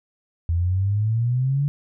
sine exponential sweep, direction up, 82.41 to 146.2 Hz, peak -18 dBFS, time 0.49-1.68 s, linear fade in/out 0 ms, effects none

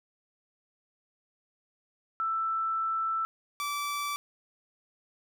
sine / sawtooth tone pair in turn, 1326 / 1159.6 Hz, E6 / D6, +10 / -22 cents, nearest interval major second, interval 232 cents, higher first, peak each -27 dBFS, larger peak neither, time 2.2-3.25 / 3.6-4.16 s, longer first, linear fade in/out 0 ms, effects none

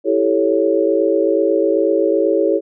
sine chord, A dominant seventh, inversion second, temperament equal, 329.6 / 392 / 440 / 554.4 Hz, E4 / G4 / A4 / C#5, 0 / 0 / 0 / 0 cents, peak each -18 dBFS, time 0.04-2.61 s, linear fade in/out 50 ms, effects none

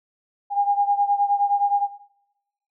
sine beating tone pair, 808 / 817.6 Hz, G#5 / G#5, -48 / -27 cents, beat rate 9.6 Hz, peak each -19 / -23 dBFS, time 0.5-1.88 s, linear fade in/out 50 ms, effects noise-tail reverb RT60 0.9 s tail -17 dB re dry

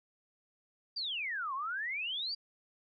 sine exponential two-way sweep, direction down then up, 4833 to 1027 to 4833 Hz, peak -34 dBFS, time 0.96-2.35 s, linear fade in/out 10 ms, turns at 1.54 s, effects none

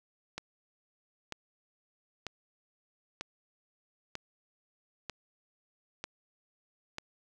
click train, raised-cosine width 0.2 ms, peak -20 dBFS, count 8, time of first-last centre 0.38-6.984 s, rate 1.06 Hz, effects none

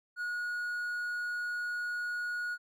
triangle tone, 1450 Hz, F#6, 35 cents flat, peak -31 dBFS, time 0.16-2.58 s, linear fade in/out 50 ms, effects none

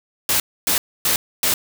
white noise bursts, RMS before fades -18 dBFS, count 4, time 0.29-1.54 s, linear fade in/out 2 ms, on 110 ms, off 270 ms, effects none

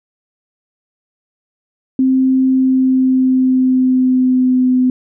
sine tone with pitch glide, 261.6 to 254 Hz, C4 to B3, 0 to +49 cents, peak -9 dBFS, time 1.99-4.9 s, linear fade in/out 2 ms, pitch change -51 cents, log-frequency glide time 2.48-4.73 s, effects none

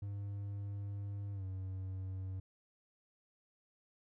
triangle tone with pitch glide, 100.7 to 94.5 Hz, G2 to F#2, +47 to +37 cents, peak -37 dBFS, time 0.02-2.4 s, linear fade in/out 5 ms, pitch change -110 cents, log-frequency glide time 1.33-1.44 s, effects none

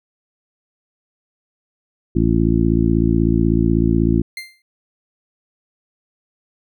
harmonic tone, 56.2 Hz, A1, 37 cents sharp, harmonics 1 / 2 / 3 / 4 / 5 / 6, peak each -20 / -20 / -20 / -20 / -20 / -20 dBFS, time 2.15-4.22 s, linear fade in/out 10 ms
30% pulse tone with exponential decay, 2093 Hz, C7, in tune, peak -22 dBFS, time 4.37-4.62 s, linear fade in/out 2 ms, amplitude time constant 54 ms
effects none

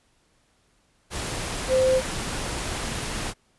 sine tone in noise, 519 Hz, C5, 14 cents flat, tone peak -17 dBFS, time 1.68-2.02 s, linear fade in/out 50 ms, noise pink, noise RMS -30 dBFS, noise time 1.1-3.34 s, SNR +10 dB, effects pink hiss -65 dBFS RMS until 3.58 s + resampled to 24000 Hz

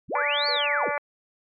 sine linear two-way sweep, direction up then down, 46 to 4584 to 46 Hz, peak -24 dBFS, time 0.08-0.9 s, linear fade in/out 50 ms, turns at 0.48 s
sine tone bursts, 493.9 Hz, B4, in tune, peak -33 dBFS, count 3, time 0.14-0.912 s, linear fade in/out 2 ms, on 84 ms, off 260 ms
harmonic tone, 290 Hz, D4, 22 cents flat, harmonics 2 / 3 / 4 / 5 / 6 / 7 / 8, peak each -29 / -31 / -32 / -33 / -34 / -34 / -35 dBFS, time 0.15-0.98 s, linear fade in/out 2 ms
effects MP3 48 kbps

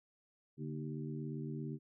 harmonic tone with a mistuned harmonic, 77.5 Hz, D#2, 6 cents flat, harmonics 2 / 3 / 4 / 5, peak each -41 / -45 / -47 / -49 dBFS, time 0.57-1.79 s, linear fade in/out 50 ms, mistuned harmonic 2, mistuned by -120 cents, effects none

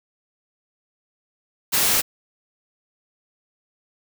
white noise, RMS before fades -19 dBFS, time 1.72-2.02 s, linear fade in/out 20 ms, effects none

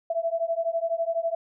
sine beating tone pair, 659.3 / 671.3 Hz, E5 / E5, 0 / +31 cents, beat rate 12 Hz, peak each -27 dBFS, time 0.1-1.35 s, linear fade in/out 5 ms, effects none

